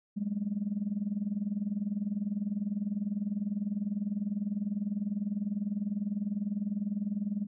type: tone with tremolo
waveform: sine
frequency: 204.4 Hz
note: G#3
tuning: 27 cents flat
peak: -25 dBFS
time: 0.16-7.47 s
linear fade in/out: 20 ms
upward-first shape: triangle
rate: 20 Hz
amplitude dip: 95%
effects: tanh soft clip ceiling -23 dBFS